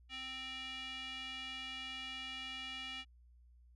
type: tone with band-pass filter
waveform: square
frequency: 261.6 Hz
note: C4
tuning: in tune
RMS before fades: -45 dBFS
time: 0.09-3.05 s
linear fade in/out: 50 ms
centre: 2800 Hz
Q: 4.1
effects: added 60 Hz sine -60 dBFS peak until 3.75 s + resampled to 24000 Hz